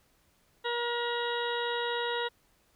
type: harmonic tone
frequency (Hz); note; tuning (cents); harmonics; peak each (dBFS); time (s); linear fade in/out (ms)
476.2; A#4; +37; 1 / 2 / 3 / 4 / 6 / 7 / 8; -33 / -35 / -38 / -38 / -42 / -43 / -39; 0.64-2.29; 20
effects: pink hiss -68 dBFS RMS until 2.75 s